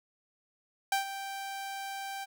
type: tone with ADSR envelope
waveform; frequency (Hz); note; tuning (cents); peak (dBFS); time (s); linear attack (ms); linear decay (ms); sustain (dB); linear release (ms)
sawtooth; 784; G5; 0; -21; 0.92-2.26; 3; 120; -12; 29
effects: none